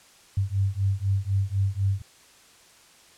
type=beating tone pair; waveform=sine; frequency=96 / 100 Hz; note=G2 / G2; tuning=-36 / +35 cents; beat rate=4 Hz; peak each=-25 dBFS; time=0.37-2.02 s; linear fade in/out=5 ms; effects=white hiss -54 dBFS RMS until 3.17 s + low-pass 9000 Hz 12 dB/octave